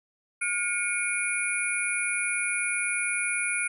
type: tone cluster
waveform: sine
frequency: 1433 / 2216 / 2413 / 9780 Hz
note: F6 / C#7 / D7 / D#9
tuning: +44 / -1 / +46 / -31 cents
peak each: -31 dBFS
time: 0.41-3.68 s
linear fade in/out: 10 ms
effects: none